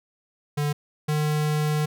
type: tone pair in turn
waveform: square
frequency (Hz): 146.83 / 151.39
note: D3 / D#3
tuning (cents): 0 / -47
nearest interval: minor second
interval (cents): 53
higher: second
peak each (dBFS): -23 / -22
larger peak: second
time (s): 0.57-0.73 / 1.08-1.86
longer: second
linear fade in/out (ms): 10
effects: none